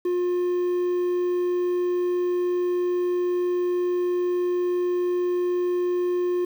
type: tone with quantisation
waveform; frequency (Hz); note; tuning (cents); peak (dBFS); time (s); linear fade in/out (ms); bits
triangle; 356.1; F4; +34; -19; 0.05-6.45; 5; 8
effects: none